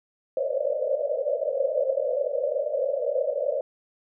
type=band-pass noise; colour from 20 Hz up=pink; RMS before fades=-26 dBFS; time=0.37-3.61 s; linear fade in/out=2 ms; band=510 to 600 Hz; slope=96 dB/octave; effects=none